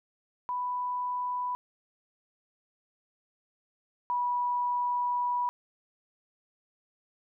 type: tone pair in turn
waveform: sine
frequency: 990 / 977.5 Hz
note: B5 / B5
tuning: +4 / -18 cents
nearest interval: unison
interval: 22 cents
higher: first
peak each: -29 / -26 dBFS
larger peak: second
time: 0.49-1.55 / 4.1-5.49 s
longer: second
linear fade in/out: 0 ms
effects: none